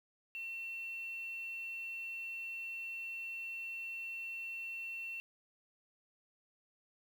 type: tone with quantisation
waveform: sine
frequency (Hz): 2705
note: E7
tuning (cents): +44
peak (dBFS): -40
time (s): 0.35-5.2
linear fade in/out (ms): 0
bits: 10
effects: none